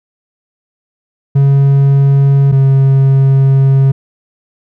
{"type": "tone pair in turn", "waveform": "triangle", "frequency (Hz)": [138.59, 135.58], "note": ["C#3", "C#3"], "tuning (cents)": [0, -38], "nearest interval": "unison", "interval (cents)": 38, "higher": "first", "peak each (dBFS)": -3, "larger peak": "neither", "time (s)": [[1.35, 2.52], [2.52, 3.92]], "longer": "second", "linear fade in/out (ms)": 10, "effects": []}